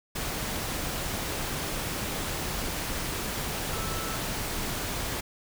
sine tone in noise, 1318.5 Hz, E6, in tune, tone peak -39 dBFS, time 3.73-4.17 s, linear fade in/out 10 ms, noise pink, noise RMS -32 dBFS, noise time 0.15-5.21 s, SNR -10 dB, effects none

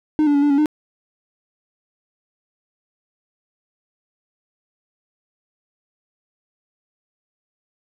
triangle tone with pitch steps, 306 / 290.1 / 283.7 / 291.5 / 279.7 / 302.7 Hz, D#4 / D4 / C#4 / D4 / C#4 / D#4, -29 / -21 / +40 / -13 / +16 / -48 cents, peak -11 dBFS, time 0.19-0.658 s, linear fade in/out 0 ms, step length 78 ms, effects none

